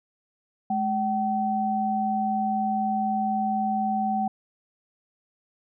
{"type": "tone pair together", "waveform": "sine", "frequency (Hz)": [212, 764], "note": ["G#3", "G5"], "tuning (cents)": [36, -45], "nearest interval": "octave + minor seventh", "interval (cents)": 2219, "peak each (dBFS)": [-27, -24], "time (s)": [0.7, 4.28], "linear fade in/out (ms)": 5, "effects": []}